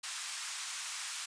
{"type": "band-pass noise", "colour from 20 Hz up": "white", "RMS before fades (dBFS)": -41, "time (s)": [0.03, 1.26], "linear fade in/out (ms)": 10, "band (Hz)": [1000, 9200], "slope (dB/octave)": 24, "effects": ["resampled to 22050 Hz"]}